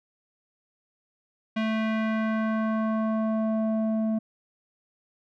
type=tone with low-pass filter sweep; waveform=square; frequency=220 Hz; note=A3; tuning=in tune; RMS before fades=-26 dBFS; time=1.56-4.19 s; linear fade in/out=10 ms; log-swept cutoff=2800 to 490 Hz; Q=1.6; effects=none